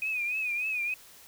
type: tone with vibrato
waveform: sine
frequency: 2489 Hz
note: D#7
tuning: in tune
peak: -28 dBFS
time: 0.02-0.94 s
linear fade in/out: 2 ms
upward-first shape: triangle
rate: 3.4 Hz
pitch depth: 99 cents each way
effects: white hiss -53 dBFS RMS until 1.27 s